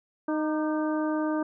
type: harmonic tone with a mistuned harmonic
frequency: 308.9 Hz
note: D#4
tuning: 12 cents flat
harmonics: 1 / 2 / 3 / 4 / 5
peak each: -26 / -32 / -36 / -38 / -40 dBFS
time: 0.28-1.43 s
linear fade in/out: 5 ms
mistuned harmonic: 4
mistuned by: -45 cents
effects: none